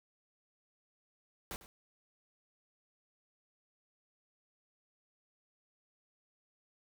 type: noise with echo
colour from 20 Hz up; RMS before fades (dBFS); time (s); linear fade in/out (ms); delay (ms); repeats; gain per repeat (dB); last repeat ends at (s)
pink; -42; 1.51-1.56; 0; 100; 1; -15; 1.66
effects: none